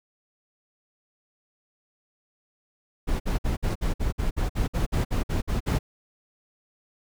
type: noise bursts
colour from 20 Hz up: brown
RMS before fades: -24 dBFS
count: 15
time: 3.07-5.79 s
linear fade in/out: 20 ms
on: 130 ms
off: 55 ms
effects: none